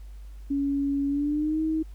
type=tone with pitch glide; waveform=sine; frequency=280 to 316.1 Hz; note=C#4 to D#4; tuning=+18 to +27 cents; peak=-23 dBFS; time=0.5-1.83 s; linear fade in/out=10 ms; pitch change=+209 cents; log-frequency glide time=1.08-1.61 s; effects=added 50 Hz sine -39 dBFS peak until 1.94 s + pink hiss -62 dBFS RMS until 1.94 s